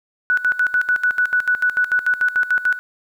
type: tone with tremolo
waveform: sine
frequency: 1480 Hz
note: F#6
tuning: in tune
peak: -13 dBFS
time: 0.3-2.79 s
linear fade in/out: 0 ms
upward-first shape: square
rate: 6.8 Hz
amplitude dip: 80%
effects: 9-bit